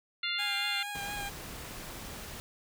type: harmonic tone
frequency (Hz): 698.5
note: F5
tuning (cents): 0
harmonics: 2 / 3 / 4 / 5 / 6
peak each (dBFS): -39 / -36 / -36 / -36 / -38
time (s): 0.23-0.83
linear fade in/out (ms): 5
type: tone with vibrato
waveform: 15% pulse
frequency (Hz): 813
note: G#5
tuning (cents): -37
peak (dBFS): -30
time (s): 0.38-1.3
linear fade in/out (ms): 20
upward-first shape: triangle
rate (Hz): 4.3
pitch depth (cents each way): 29
type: noise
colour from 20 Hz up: pink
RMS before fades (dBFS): -43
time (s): 0.95-2.4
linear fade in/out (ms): 0
effects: none